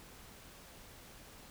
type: silence
effects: pink hiss -55 dBFS RMS until 1.5 s